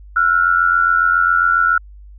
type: tone pair together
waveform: sine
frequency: 1350.7 / 1438 Hz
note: E6 / F#6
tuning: +42 / -50 cents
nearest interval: minor second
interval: 108 cents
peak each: -14 dBFS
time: 0.16-1.78 s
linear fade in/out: 5 ms
effects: added 50 Hz sine -36 dBFS peak until 2.18 s